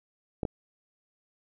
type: clicks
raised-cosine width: 2 ms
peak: -16 dBFS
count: 2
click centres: 0.432 / 0.452 s
effects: none